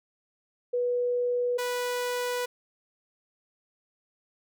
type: tone pair in turn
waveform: sine / sawtooth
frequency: 489.2 / 491.8 Hz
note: B4 / B4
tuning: -16 / -7 cents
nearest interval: unison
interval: 9 cents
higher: second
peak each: -24 dBFS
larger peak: neither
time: 0.73-1.58 / 1.58-2.46 s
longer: second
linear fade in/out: 10 ms
effects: none